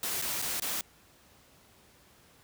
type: noise with dropouts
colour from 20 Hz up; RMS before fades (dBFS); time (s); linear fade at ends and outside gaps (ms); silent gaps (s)
white; -33; 0.03-0.81; 1; 0.216-0.222 / 0.417-0.423 / 0.599-0.621
effects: pink hiss -60 dBFS RMS until 2.43 s + high-pass 60 Hz 12 dB/octave